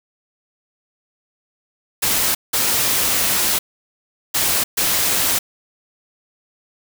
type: noise bursts at uneven times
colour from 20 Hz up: white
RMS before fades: -18 dBFS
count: 4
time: 2.02-2.35 / 2.53-3.59 / 4.34-4.64 / 4.77-5.39 s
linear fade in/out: 10 ms
effects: none